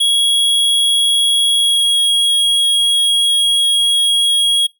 square tone with pitch glide, 3322 to 3301 Hz, G#7 to G#7, 0 to -11 cents, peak -11 dBFS, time 0-4.67 s, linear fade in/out 10 ms, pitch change -11 cents, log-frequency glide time 1.56-1.88 s, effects noise-tail reverb RT60 0.2 s tail -24 dB re dry

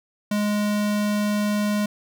square tone, 208 Hz, G#3, 3 cents sharp, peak -21 dBFS, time 0.31-1.86 s, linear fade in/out 5 ms, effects none

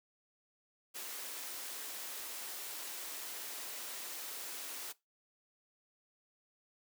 white high-pass noise, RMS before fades -44 dBFS, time 0.94-4.93 s, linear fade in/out 20 ms, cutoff 270 Hz, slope 24 dB/octave, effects noise-tail reverb RT60 0.2 s tail -20 dB re dry

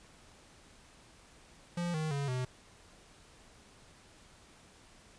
square tone with pitch steps, 173.6 / 156.46 / 141.01 / 127.08 Hz, F3 / D#3 / C#3 / B2, -10 / +10 / +30 / +50 cents, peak -33 dBFS, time 1.77-2.45 s, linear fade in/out 5 ms, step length 170 ms, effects pink hiss -59 dBFS RMS until 5.18 s + resampled to 22050 Hz

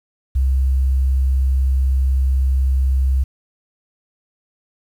sine tone, 66 Hz, C2, 16 cents sharp, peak -13 dBFS, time 0.35-3.24 s, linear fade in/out 10 ms, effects 8-bit

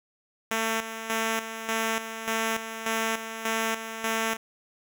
5% pulse tone with tremolo, 223.9 Hz, A3, 30 cents sharp, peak -14 dBFS, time 0.51-4.37 s, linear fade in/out 5 ms, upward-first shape square, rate 1.7 Hz, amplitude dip 65%, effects none

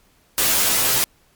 white noise with comb filter, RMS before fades -18 dBFS, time 0.38-1.04 s, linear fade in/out 0 ms, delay 13 ms, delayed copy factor -0.95, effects pink hiss -58 dBFS RMS until 1.35 s + MP3 96 kbps

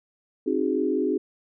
sine chord, Ab dominant seventh, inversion first, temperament equal with one note detuned, 266.7 / 311.1 / 370 / 415.3 Hz, C4 / Eb4 / Gb4 / Ab4, +33 / 0 / 0 / 0 cents, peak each -27 dBFS, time 0.46-1.18 s, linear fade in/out 10 ms, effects none

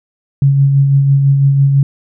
sine tone with tremolo, 138.59 Hz, C#3, in tune, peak -5 dBFS, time 0.42-1.83 s, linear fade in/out 2 ms, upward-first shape sine, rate 6 Hz, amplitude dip 35%, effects none

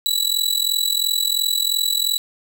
sawtooth tone with amplitude modulation, 3934 Hz, B7, 7 cents flat, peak -11 dBFS, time 0.06-2.18 s, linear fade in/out 0 ms, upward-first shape sine, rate 42.9 Hz, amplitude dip 85%, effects none

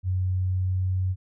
sine tone with pitch glide, 92.5 to 93.09 Hz, F#2 to F#2, 0 to +11 cents, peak -22 dBFS, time 0.03-1.16 s, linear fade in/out 50 ms, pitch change +11 cents, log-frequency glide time 0.4-1.03 s, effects none

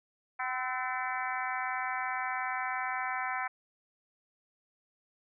harmonic tone with a mistuned harmonic, 254.4 Hz, C4, 48 cents flat, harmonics 3 / 4 / 5 / 6 / 7 / 8 / 9, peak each -37 / -38 / -39 / -40 / -40 / -41 / -42 dBFS, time 0.39-3.48 s, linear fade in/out 10 ms, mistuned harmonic 5, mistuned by +50 cents, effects none

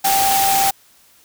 sine tone in noise, 784 Hz, G5, in tune, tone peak -15 dBFS, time 0.04-0.71 s, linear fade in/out 10 ms, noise white, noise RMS -19 dBFS, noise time 0.04-0.71 s, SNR +1 dB, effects white hiss -52 dBFS RMS until 1.24 s

